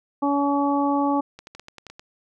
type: harmonic tone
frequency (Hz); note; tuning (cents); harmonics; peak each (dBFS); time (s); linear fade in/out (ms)
283.3; C#4; +38; 1 / 2 / 3 / 4; -21 / -28 / -24 / -28; 0.22-1.21; 10
type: clicks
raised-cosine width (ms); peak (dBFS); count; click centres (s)
0.2; -23; 9; 1.39 / 1.471 / 1.55 / 1.596 / 1.684 / 1.783 / 1.867 / 1.9 / 1.995
effects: none